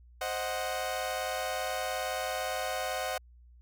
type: chord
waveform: sawtooth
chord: C diminished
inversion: none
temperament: equal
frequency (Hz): 523.3 / 622.3 / 740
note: C5 / Eb5 / Gb5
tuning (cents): 0 / 0 / 0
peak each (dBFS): -33 / -33 / -31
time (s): 0.21-3.18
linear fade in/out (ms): 5
effects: added 60 Hz sine -53 dBFS peak until 3.61 s